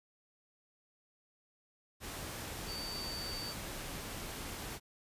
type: tone in noise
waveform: sine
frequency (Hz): 4589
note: D8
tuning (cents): -41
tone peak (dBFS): -41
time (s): 2.66-3.55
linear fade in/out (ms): 50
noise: pink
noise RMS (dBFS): -43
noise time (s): 2-4.8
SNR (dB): -1
effects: resampled to 32000 Hz